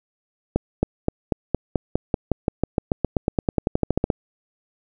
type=accelerating click train; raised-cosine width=2 ms; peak=-5 dBFS; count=26; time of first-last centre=0.56-4.102 s; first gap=270 ms; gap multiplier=0.94; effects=none